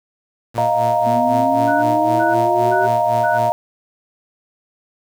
sawtooth tone with tremolo, 116.54 Hz, A#2, in tune, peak -19 dBFS, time 0.54-3.51 s, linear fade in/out 20 ms, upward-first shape sine, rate 3.9 Hz, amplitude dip 85%
sine chord, Eb suspended second, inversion none, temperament equal, 622.3 / 698.5 / 932.3 Hz, Eb5 / F5 / Bb5, 0 / 0 / 0 cents, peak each -19 / -17 / -19 dBFS, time 0.58-3.52 s, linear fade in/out 0 ms
sine linear sweep, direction up, 233.1 to 382.4 Hz, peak -20 dBFS, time 1.06-2.88 s, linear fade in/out 10 ms
sine tone bursts, 1480 Hz, F#6, in tune, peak -21 dBFS, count 4, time 1.67-3.39 s, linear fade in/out 20 ms, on 160 ms, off 360 ms
effects 7-bit

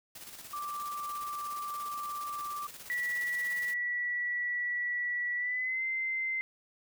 white noise with tremolo, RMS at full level -46 dBFS, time 0.15-3.74 s, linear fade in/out 5 ms, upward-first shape square, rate 17 Hz, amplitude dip 45%
sine tone, 1174.7 Hz, D6, in tune, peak -35 dBFS, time 0.53-2.67 s, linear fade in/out 5 ms
sine tone with pitch glide, 1947 to 2075 Hz, B6 to C7, -25 to -15 cents, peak -30 dBFS, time 2.9-6.41 s, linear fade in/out 0 ms, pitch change +110 cents, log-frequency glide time 5.36-5.83 s
effects none

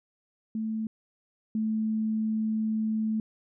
sine tone pair in turn, 220 / 218.6 Hz, A3 / A3, 0 / -11 cents, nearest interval unison, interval 11 cents, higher first, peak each -28 / -25 dBFS, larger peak second, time 0.55-0.87 / 1.55-3.2 s, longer second, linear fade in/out 2 ms, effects none

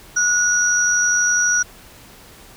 sine tone pair together, 1451 / 5804 Hz, F#6 / F#8, -34 / -34 cents, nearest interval 2 octaves, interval 2400 cents, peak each -17 dBFS, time 0.16-1.63 s, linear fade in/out 10 ms, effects pink hiss -44 dBFS RMS until 2.56 s

